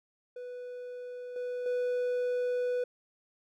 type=tone with level steps; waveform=triangle; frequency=494.2 Hz; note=B4; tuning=1 cent sharp; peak=-37 / -31 / -26 dBFS; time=0.36-2.84 s; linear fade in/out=5 ms; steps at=1.36 / 1.66 s; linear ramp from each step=2 ms; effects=none